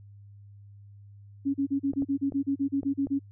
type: tone bursts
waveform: sine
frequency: 277.2 Hz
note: C#4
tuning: in tune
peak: -23 dBFS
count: 14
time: 1.45-3.193 s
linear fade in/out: 20 ms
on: 92 ms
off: 35 ms
type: clicks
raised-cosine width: 2 ms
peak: -25 dBFS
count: 5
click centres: 1.935 / 2.022 / 2.322 / 2.832 / 3.07 s
effects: added 101 Hz sine -47 dBFS peak until 3.31 s